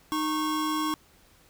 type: tone pair together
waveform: square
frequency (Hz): 308.5 / 1097.6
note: D#4 / C#6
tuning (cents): -15 / -17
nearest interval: octave + minor seventh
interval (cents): 2198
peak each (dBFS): -29 / -30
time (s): 0.12-0.94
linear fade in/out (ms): 0
effects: pink hiss -59 dBFS RMS until 1.49 s